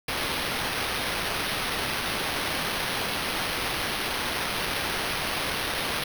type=noise with sample-and-hold; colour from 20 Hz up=blue; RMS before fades=-29 dBFS; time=0.08-6.04 s; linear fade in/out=5 ms; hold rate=7350 Hz; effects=none